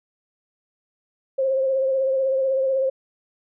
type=tone with vibrato; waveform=sine; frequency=532 Hz; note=C5; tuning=29 cents sharp; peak=-18 dBFS; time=1.38-2.9 s; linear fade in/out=10 ms; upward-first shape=triangle; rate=16 Hz; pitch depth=39 cents each way; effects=none